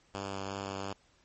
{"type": "tone with vibrato", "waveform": "5% pulse", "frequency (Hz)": 98, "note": "G2", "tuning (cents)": 0, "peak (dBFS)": -25, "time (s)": [0.14, 0.93], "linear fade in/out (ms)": 5, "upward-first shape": "sine", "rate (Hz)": 2.8, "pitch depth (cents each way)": 13, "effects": ["pink hiss -67 dBFS RMS until 1.24 s", "MP3 32 kbps"]}